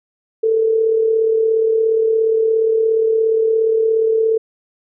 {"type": "tone with amplitude modulation", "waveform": "sine", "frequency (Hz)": 445.5, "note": "A4", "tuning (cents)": 22, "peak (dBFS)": -10, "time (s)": [0.43, 4.38], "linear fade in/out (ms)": 10, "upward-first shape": "sine", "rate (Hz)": 37.1, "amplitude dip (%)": 45, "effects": []}